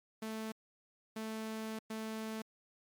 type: tone bursts at uneven times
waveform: sawtooth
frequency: 220 Hz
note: A3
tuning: in tune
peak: -35 dBFS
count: 3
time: 0.22-0.52 / 1.16-1.79 / 1.9-2.42 s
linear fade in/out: 5 ms
effects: MP3 96 kbps